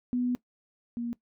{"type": "tone pair in turn", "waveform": "sine", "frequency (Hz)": [246.9, 236.8], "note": ["B3", "A#3"], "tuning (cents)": [0, 27], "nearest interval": "minor second", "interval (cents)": 73, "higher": "first", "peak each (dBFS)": [-25, -30], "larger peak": "first", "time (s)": [[0.13, 0.35], [0.97, 1.13]], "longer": "first", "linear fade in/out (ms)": 0, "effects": ["noise-tail reverb RT60 0.1 s tail -19 dB re dry"]}